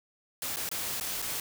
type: noise with dropouts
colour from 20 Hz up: white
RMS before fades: -34 dBFS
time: 0.42-1.4 s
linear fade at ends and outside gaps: 2 ms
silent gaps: 0.561-0.568 / 0.691-0.714 / 1-1.009 / 1.219-1.223 s
effects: none